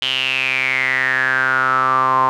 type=tone with band-pass filter sweep; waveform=sawtooth; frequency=130.81 Hz; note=C3; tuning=in tune; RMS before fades=-17 dBFS; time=0.02-2.29 s; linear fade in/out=0 ms; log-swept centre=3100 to 1000 Hz; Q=9.6; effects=none